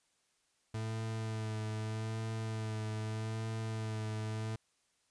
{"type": "tone with vibrato", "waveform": "40% pulse", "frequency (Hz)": 110, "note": "A2", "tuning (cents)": 0, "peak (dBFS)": -35, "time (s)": [0.74, 4.56], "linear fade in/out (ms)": 5, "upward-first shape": "sine", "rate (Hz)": 0.81, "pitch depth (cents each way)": 25, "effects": ["white hiss -75 dBFS RMS until 5.1 s", "resampled to 22050 Hz"]}